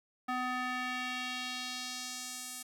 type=tone with band-pass filter sweep; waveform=square; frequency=251.7 Hz; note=B3; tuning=33 cents sharp; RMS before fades=-38 dBFS; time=0.28-2.63 s; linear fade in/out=10 ms; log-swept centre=1200 to 9700 Hz; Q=1.3; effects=10-bit